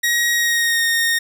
sawtooth tone with pitch glide, 1893 to 1849.8 Hz, A#6 to A#6, +26 to -14 cents, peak -12 dBFS, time 0.03-1.19 s, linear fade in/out 10 ms, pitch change -40 cents, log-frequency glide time 0.33-0.83 s, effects none

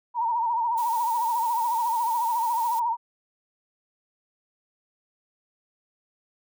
sine tone with vibrato, 932.3 Hz, A#5, in tune, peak -22 dBFS, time 0.14-2.97 s, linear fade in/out 50 ms, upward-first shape triangle, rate 14 Hz, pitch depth 94 cents each way
blue noise, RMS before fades -40 dBFS, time 0.77-2.8 s, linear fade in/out 10 ms
effects none

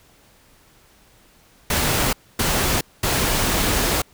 pink noise bursts at uneven times, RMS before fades -20 dBFS, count 3, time 1.7-2.13 / 2.39-2.81 / 3.03-4.02 s, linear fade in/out 5 ms, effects pink hiss -54 dBFS RMS until 4.13 s

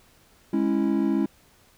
triangle chord, C# minor, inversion second, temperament equal with one note detuned, 207.7 / 275.1 / 329.6 Hz, G#3 / C#4 / E4, 0 / -13 / 0 cents, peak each -23 dBFS, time 0.53-1.26 s, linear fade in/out 5 ms, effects pink hiss -58 dBFS RMS until 1.77 s

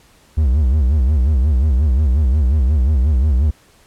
triangle tone with vibrato, 69.3 Hz, C#2, in tune, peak -9 dBFS, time 0.37-3.51 s, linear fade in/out 10 ms, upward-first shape sine, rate 5.6 Hz, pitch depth 220 cents each way, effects pink hiss -51 dBFS RMS until 3.86 s + low-pass 12000 Hz 12 dB/octave

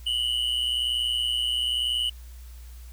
triangle tone pair together, 2900 / 3021 Hz, F#7 / F#7, -35 / +35 cents, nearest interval minor second, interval 70 cents, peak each -25 dBFS, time 0.06-2.1 s, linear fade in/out 10 ms, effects added 60 Hz sine -40 dBFS peak until 2.92 s + white hiss -55 dBFS RMS until 2.92 s

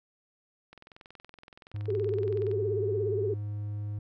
click train, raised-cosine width 0.3 ms, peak -33 dBFS, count 39, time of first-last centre 0.73-2.514 s, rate 21.3 Hz
triangle tone, 103.83 Hz, G#2, in tune, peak -30 dBFS, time 1.74-3.99 s, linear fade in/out 5 ms
sine tone with vibrato, 405.7 Hz, G#4, 41 cents flat, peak -27 dBFS, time 1.88-3.34 s, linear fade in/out 5 ms, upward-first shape triangle, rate 17 Hz, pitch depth 160 cents each way
effects none

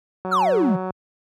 click train, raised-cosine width 1 ms, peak -15 dBFS, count 123, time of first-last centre 0.25-0.906 s, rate 186 Hz
triangle exponential sweep, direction down, 1480 to 160 Hz, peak -14 dBFS, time 0.31-0.77 s, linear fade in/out 20 ms
effects high-pass 80 Hz 12 dB/octave

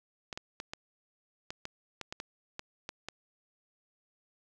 clicks, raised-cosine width 0.2 ms, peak -21 dBFS, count 12, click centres 0.328 / 0.375 / 0.601 / 0.735 / 1.505 / 1.654 / 2.013 / 2.125 / 2.201 / 2.594 / 2.891 / 3.086 s, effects none

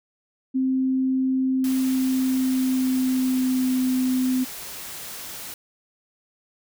sine tone with pitch glide, 261.6 to 256.1 Hz, C4 to C4, 0 to -37 cents, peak -19 dBFS, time 0.54-4.45 s, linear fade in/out 20 ms, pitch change -37 cents, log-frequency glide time 1.52-3.82 s
white noise, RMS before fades -36 dBFS, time 1.64-5.54 s, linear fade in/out 2 ms
effects none

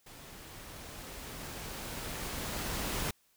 pink noise with level ramp, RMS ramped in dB -51 to -34 dBFS, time 0.06-3.11 s, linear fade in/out 5 ms, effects white hiss -70 dBFS RMS until 3.36 s

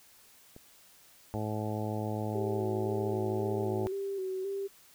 click, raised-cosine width 2 ms, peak -35 dBFS, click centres 0.564 s
harmonic tone, 107.1 Hz, A2, 46 cents flat, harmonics 1 / 2 / 3 / 4 / 5 / 6 / 7 / 8, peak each -35 / -38 / -40 / -41 / -42 / -43 / -43 / -44 dBFS, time 1.34-3.87 s, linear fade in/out 0 ms
sine tone with vibrato, 385.3 Hz, G4, 30 cents flat, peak -32 dBFS, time 2.34-4.68 s, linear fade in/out 20 ms, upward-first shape square, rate 1.9 Hz, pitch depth 39 cents each way
effects white hiss -59 dBFS RMS until 4.94 s

